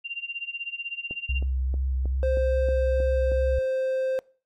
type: tone with tremolo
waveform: sine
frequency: 2775 Hz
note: F7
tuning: 12 cents flat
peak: -27 dBFS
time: 0.04-1.41 s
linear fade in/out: 20 ms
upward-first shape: sine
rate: 16 Hz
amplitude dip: 85%
type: click train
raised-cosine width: 2 ms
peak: -24 dBFS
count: 8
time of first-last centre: 1.11-3.318 s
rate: 3.17 Hz
type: tone with vibrato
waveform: sine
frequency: 65.41 Hz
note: C2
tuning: in tune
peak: -23 dBFS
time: 1.29-3.59 s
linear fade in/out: 5 ms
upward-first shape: square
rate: 2.4 Hz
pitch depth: 17 cents each way
type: tone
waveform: triangle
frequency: 523.3 Hz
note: C5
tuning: in tune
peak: -21 dBFS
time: 2.23-4.19 s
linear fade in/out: 0 ms
effects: noise-tail reverb RT60 0.4 s tail -23 dB re dry + MP3 64 kbps